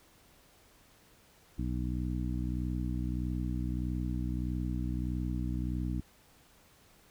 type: harmonic tone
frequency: 61.6 Hz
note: B1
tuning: 4 cents flat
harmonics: 1 / 2 / 3 / 4 / 5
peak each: -34 / -37 / -39 / -40 / -41 dBFS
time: 1.58-6.01 s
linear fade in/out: 10 ms
effects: pink hiss -62 dBFS RMS until 7.1 s